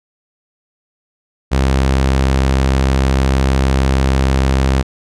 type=tone; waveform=sawtooth; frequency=66.5 Hz; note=C2; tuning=29 cents sharp; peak=-7 dBFS; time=1.51-4.83 s; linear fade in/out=20 ms; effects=low-pass 8000 Hz 12 dB/octave